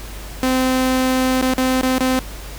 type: tone with dropouts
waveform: sawtooth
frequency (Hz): 258.3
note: C4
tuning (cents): -22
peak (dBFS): -11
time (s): 0.43-2.19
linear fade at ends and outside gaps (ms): 0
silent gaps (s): 1.414-1.424 / 1.537-1.581 / 1.811-1.832 / 1.982-2.007
effects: added 50 Hz sine -31 dBFS peak until 2.58 s + pink hiss -36 dBFS RMS until 2.58 s